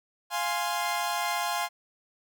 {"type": "chord", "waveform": "sawtooth", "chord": "F minor", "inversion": "none", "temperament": "equal", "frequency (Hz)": [698.5, 830.6, 1046.5], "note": ["F5", "Ab5", "C6"], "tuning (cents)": [0, 0, 0], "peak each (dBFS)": -28, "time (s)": [0.3, 1.69], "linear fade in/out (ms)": 50, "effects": []}